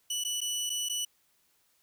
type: tone with dropouts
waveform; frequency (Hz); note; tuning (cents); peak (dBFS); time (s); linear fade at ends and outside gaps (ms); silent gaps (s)
20% pulse; 2960; F#7; 0; -25; 0.1-1.05; 5; 0.239-0.248 / 0.406-0.414 / 0.696-0.7 / 0.888-0.896
effects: white hiss -70 dBFS RMS until 1.82 s